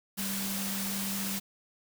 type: tone in noise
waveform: sine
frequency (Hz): 196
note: G3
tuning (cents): 0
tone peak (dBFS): -35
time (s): 0.17-1.4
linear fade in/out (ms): 20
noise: white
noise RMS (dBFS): -35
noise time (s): 0.17-1.4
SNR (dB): -3
effects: none